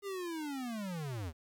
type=linear sweep; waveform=square; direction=down; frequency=408.5 to 73.42 Hz; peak=-38 dBFS; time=0.02-1.33 s; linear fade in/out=50 ms; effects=12-bit